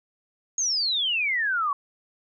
sine exponential sweep, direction down, 6670 to 1100 Hz, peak -22 dBFS, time 0.58-1.73 s, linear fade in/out 2 ms, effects none

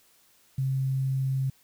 sine tone with quantisation, 133.4 Hz, C3, 34 cents sharp, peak -24 dBFS, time 0.58-1.5 s, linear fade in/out 5 ms, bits 9, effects white hiss -62 dBFS RMS until 1.63 s

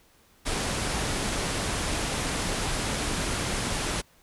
pink low-pass noise, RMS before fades -29 dBFS, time 0.45-4.02 s, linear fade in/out 20 ms, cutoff 11000 Hz, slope 96 dB/octave, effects pink hiss -60 dBFS RMS until 4.22 s

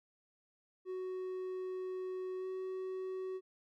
triangle tone with pitch glide, 371.3 to 375.2 Hz, F#4 to F#4, +6 to +24 cents, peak -36 dBFS, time 0.85-3.41 s, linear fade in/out 50 ms, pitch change +18 cents, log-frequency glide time 2.38-2.46 s, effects none

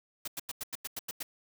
white noise bursts, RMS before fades -37 dBFS, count 9, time 0.25-1.23 s, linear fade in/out 5 ms, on 28 ms, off 91 ms, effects none

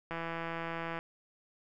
click train, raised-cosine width 0.5 ms, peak -23 dBFS, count 147, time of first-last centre 0.11-0.99 s, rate 166 Hz, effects none

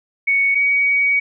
sine tone pair in turn, 2225 / 2255 Hz, C#7 / C#7, +6 / +29 cents, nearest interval unison, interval 23 cents, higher second, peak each -13 dBFS, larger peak neither, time 0.27-0.55 / 0.55-1.2 s, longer second, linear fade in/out 10 ms, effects none

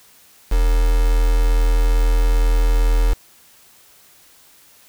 sine tone with quantisation, 41.15 Hz, E1, 2 cents flat, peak -12 dBFS, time 0.51-3.14 s, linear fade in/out 10 ms, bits 4, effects white hiss -50 dBFS RMS until 4.88 s

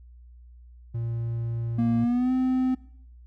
triangle tone, 116.2 Hz, A#2, 5 cents flat, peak -25 dBFS, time 0.94-2.05 s, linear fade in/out 10 ms
triangle tone with pitch glide, 233.1 to 257.2 Hz, A#3 to C4, 0 to -30 cents, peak -19 dBFS, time 1.78-2.75 s, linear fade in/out 10 ms, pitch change +170 cents, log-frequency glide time 1.99-2.32 s
effects noise-tail reverb RT60 0.7 s tail -21 dB re dry + added 60 Hz sine -46 dBFS peak until 3.26 s

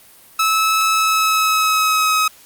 sawtooth tone with pitch glide, 1300 to 1271.8 Hz, E6 to D#6, -24 to +38 cents, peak -10 dBFS, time 0.39-2.28 s, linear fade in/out 5 ms, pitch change -38 cents, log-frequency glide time 0.94-2.15 s, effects white hiss -46 dBFS RMS until 2.45 s + Opus 32 kbps

